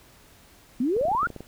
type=exponential sweep; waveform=sine; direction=up; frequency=230 to 1485 Hz; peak=-21 dBFS; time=0.8-1.27 s; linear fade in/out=5 ms
type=clicks; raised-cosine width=2 ms; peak=-24 dBFS; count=11; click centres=0.966 / 1.012 / 1.053 / 1.084 / 1.116 / 1.15 / 1.231 / 1.271 / 1.303 / 1.363 / 1.406 s
effects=pink hiss -54 dBFS RMS until 1.47 s